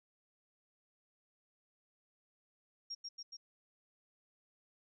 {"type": "tone with echo", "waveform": "sine", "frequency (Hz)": 5580, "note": "F8", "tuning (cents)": -2, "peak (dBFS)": -40, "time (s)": [2.9, 2.95], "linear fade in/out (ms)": 10, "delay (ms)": 140, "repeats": 3, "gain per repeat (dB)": -2, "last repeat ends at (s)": 3.37, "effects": []}